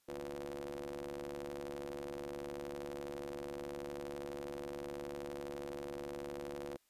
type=ring-modulated tone; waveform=sawtooth; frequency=72.1 Hz; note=D2; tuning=31 cents flat; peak=-35 dBFS; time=0.08-6.77 s; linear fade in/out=10 ms; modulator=423 Hz; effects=white hiss -75 dBFS RMS until 6.89 s + resampled to 32000 Hz